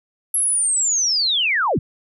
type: linear sweep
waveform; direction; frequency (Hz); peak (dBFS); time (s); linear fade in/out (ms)
sine; down; 11300 to 69.6; -16; 0.34-1.79; 5
effects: none